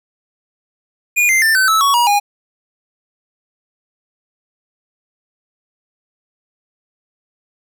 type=tone with pitch steps; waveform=square; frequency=2438 / 2086 / 1784.7 / 1527 / 1306.5 / 1117.8 / 956.4 / 818.3 Hz; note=D#7 / C7 / A6 / G6 / E6 / C#6 / A#5 / G#5; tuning=-36 / -6 / +24 / -46 / -16 / +14 / +44 / -26 cents; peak=-11 dBFS; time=1.16-2.2 s; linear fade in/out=20 ms; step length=130 ms; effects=none